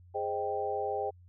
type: chord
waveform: sine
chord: Ab major seventh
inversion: none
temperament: equal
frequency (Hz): 415.3 / 523.3 / 622.3 / 784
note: Ab4 / C5 / Eb5 / G5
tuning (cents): 0 / 0 / 0 / 0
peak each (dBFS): -35 / -37 / -38 / -34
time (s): 0.14-1.11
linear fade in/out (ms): 20
effects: added 89 Hz sine -53 dBFS peak until 1.28 s